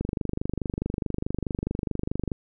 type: click train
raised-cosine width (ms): 3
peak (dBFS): -14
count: 58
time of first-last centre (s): 0.01-2.318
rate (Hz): 24.7
effects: none